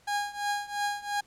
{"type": "tone with tremolo", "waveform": "30% pulse", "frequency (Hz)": 819, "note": "G#5", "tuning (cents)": -24, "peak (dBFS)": -23, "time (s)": [0.07, 1.21], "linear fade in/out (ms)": 10, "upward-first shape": "triangle", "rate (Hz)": 2.9, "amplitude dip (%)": 90, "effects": ["pink hiss -62 dBFS RMS until 1.26 s", "low-pass 10000 Hz 12 dB/octave"]}